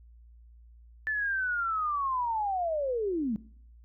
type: linear sweep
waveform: sine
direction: down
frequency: 1760 to 202 Hz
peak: -27 dBFS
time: 1.07-3.36 s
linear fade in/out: 0 ms
effects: noise-tail reverb RT60 0.6 s tail -21 dB re dry + added 58 Hz sine -51 dBFS peak until 3.84 s